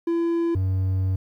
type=tone pair in turn; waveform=triangle; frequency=337 / 94.29 Hz; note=E4 / F#2; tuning=+38 / +33 cents; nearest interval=octave + minor seventh; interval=2205 cents; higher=first; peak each=-18 dBFS; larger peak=neither; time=0.07-0.55 / 0.55-1.16 s; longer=second; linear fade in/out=5 ms; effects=10-bit